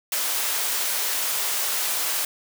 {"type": "high-pass noise", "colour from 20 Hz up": "white", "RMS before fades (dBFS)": -25, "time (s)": [0.12, 2.25], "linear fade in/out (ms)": 2, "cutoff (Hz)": 500, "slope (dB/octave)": 12, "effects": []}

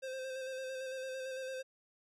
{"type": "tone with vibrato", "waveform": "square", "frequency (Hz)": 523.3, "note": "C5", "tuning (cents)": 0, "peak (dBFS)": -40, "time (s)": [0.02, 1.63], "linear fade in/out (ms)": 20, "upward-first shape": "square", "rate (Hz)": 8.9, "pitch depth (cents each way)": 21, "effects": ["low-pass 9000 Hz 12 dB/octave"]}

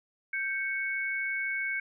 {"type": "tone pair together", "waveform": "sine", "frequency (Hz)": [1568, 2217], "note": ["G6", "C#7"], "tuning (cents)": [0, 0], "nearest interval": "tritone", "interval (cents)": 600, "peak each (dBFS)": [-33, -31], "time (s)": [0.33, 1.8], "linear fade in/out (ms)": 5, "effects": []}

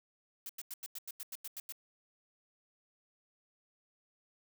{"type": "noise bursts", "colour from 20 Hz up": "blue", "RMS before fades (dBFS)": -43, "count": 11, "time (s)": [0.46, 1.723], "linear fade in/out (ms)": 2, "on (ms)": 33, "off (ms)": 90, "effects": []}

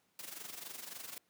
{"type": "noise with amplitude modulation", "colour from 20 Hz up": "white", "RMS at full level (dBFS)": -44, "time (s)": [0.19, 1.18], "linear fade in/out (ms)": 2, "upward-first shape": "sine", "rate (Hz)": 23.6, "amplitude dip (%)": 70, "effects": ["pink hiss -75 dBFS RMS until 1.29 s", "high-pass 150 Hz 12 dB/octave"]}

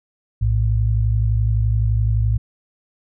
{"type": "tone pair together", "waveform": "sine", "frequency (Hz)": [58.27, 110], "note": ["A#1", "A2"], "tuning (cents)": [0, 0], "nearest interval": "major seventh", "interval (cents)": 1100, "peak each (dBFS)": [-18, -17], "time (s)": [0.41, 2.38], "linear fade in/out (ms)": 10, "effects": []}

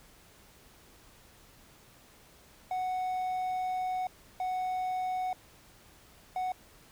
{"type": "tone bursts at uneven times", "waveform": "triangle", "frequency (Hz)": 740, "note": "F#5", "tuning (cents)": 0, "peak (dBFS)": -28, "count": 3, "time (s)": [[2.71, 4.07], [4.4, 5.33], [6.36, 6.52]], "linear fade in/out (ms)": 2, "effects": ["pink hiss -58 dBFS RMS until 6.91 s"]}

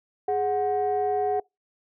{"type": "tone pair together", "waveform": "sine", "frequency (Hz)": [415.3, 738.4], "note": ["G#4", "F#5"], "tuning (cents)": [0, -4], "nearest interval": "minor seventh", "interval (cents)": 996, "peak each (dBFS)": [-24, -23], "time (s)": [0.28, 1.4], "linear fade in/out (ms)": 5, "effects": ["noise-tail reverb RT60 0.2 s tail -26 dB re dry", "tanh soft clip ceiling -17 dBFS"]}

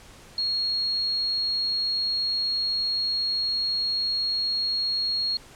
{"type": "tone", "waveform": "sine", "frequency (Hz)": 4297, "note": "C8", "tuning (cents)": 45, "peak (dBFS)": -23, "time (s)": [0.38, 5.37], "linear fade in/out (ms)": 2, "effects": ["pink hiss -49 dBFS RMS until 5.55 s", "low-pass 10000 Hz 12 dB/octave"]}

